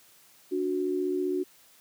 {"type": "tone pair together", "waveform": "sine", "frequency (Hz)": [291.5, 366.7], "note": ["D4", "F#4"], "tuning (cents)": [-13, -15], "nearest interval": "major third", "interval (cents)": 398, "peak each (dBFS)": [-31, -27], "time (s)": [0.51, 1.44], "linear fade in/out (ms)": 20, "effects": ["white hiss -58 dBFS RMS until 1.8 s", "high-pass 80 Hz 12 dB/octave"]}